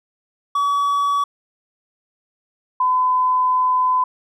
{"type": "tone pair in turn", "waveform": ["triangle", "sine"], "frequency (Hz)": [1137, 1012.1], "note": ["C#6", "B5"], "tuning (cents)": [44, 42], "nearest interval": "major second", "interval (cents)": 202, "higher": "first", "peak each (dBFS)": -14, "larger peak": "neither", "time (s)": [[0.55, 1.24], [2.8, 4.04]], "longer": "second", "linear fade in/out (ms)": 5, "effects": []}